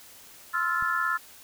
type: chord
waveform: sine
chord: F major seventh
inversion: second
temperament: equal with one note detuned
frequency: 1046.5 / 1318.5 / 1396.9 / 1739.8 Hz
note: C6 / E6 / F6 / A6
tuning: 0 / 0 / 0 / -20 cents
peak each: -33 / -29 / -28 / -30 dBFS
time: 0.53-1.18 s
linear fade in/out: 20 ms
type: click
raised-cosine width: 5 ms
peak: -33 dBFS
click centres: 0.825 s
effects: white hiss -50 dBFS RMS until 1.43 s

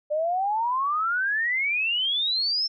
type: exponential sweep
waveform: sine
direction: up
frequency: 587.3 to 5400 Hz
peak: -22 dBFS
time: 0.1-2.68 s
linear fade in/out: 20 ms
effects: none

